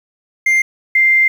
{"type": "tone pair in turn", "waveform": ["triangle", "sine"], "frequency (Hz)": [2102, 2094], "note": ["C7", "C7"], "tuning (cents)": [7, 1], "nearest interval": "unison", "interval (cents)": 6, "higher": "first", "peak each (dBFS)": -8, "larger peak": "neither", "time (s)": [[0.46, 0.62], [0.95, 1.28]], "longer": "second", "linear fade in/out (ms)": 5, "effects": ["7-bit"]}